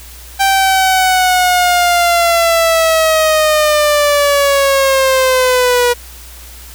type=linear sweep; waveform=sawtooth; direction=down; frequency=784 to 482.2 Hz; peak=-5 dBFS; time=0.39-5.94 s; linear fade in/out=20 ms; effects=added 60 Hz sine -34 dBFS peak until 6.74 s + white hiss -36 dBFS RMS until 6.74 s